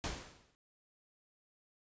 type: noise with exponential decay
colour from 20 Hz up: pink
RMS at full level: -36 dBFS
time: 0.04-0.55 s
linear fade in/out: 0 ms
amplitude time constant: 110 ms
effects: resampled to 16000 Hz